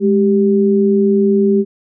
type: tone pair together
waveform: sine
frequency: 207.7 / 392 Hz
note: G#3 / G4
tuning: 0 / 0 cents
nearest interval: major seventh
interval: 1100 cents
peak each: -12 / -12 dBFS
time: 0-1.65 s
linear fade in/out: 50 ms
effects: none